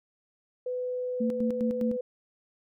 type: tone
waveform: sine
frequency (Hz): 500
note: B4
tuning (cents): +21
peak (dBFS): -29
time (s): 0.66-2.01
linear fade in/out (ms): 5
type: tone with tremolo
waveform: sine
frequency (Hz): 227.6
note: A#3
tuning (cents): -41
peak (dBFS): -25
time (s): 1.2-1.97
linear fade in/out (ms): 10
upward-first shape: square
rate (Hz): 4.9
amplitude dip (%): 70
effects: none